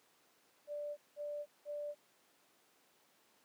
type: tone bursts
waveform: sine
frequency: 587.3 Hz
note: D5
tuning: in tune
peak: -39 dBFS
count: 3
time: 0.67-1.95 s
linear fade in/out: 50 ms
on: 300 ms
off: 190 ms
effects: pink hiss -70 dBFS RMS until 3.44 s + high-pass 300 Hz 12 dB/octave